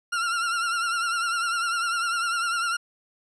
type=tone with vibrato; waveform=40% pulse; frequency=1382 Hz; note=F6; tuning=19 cents flat; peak=-23 dBFS; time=0.12-2.77 s; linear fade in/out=10 ms; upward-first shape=triangle; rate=10 Hz; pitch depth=74 cents each way; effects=resampled to 24000 Hz